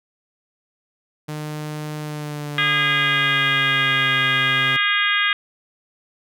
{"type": "tone with pitch glide", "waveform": "sawtooth", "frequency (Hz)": [151.7, 132.06], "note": ["D#3", "C3"], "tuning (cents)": [-44, 16], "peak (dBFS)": -23, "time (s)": [1.28, 4.77], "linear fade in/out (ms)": 10, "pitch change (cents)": -240, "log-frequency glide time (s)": [2, 4.18]}
{"type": "harmonic tone", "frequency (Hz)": 409, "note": "G#4", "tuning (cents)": -26, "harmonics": [3, 4, 5, 6, 7, 8, 9], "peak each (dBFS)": [-25, -21, -22, -26, -28, -24, -31], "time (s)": [2.58, 5.33], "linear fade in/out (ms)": 2}
{"effects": []}